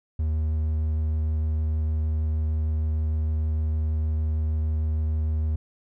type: tone with vibrato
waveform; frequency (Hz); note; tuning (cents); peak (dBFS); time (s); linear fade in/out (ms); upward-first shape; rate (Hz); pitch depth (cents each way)
triangle; 77.8; D#2; 0; -20; 0.19-5.56; 5; triangle; 6.5; 9
effects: none